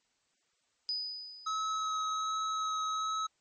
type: tone with exponential decay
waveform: sine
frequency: 4978 Hz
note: D#8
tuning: in tune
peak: -30 dBFS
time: 0.89-2.04 s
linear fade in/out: 0 ms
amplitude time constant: 250 ms
type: tone with vibrato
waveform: square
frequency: 1283 Hz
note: E6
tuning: 47 cents flat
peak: -32 dBFS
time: 1.46-3.27 s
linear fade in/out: 10 ms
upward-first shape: sine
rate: 1.3 Hz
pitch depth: 9 cents each way
effects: white hiss -75 dBFS RMS until 3.4 s + MP3 32 kbps